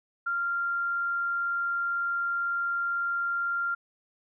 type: tone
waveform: sine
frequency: 1389 Hz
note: F6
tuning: 10 cents flat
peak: -26 dBFS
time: 0.26-3.75 s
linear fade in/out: 10 ms
effects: none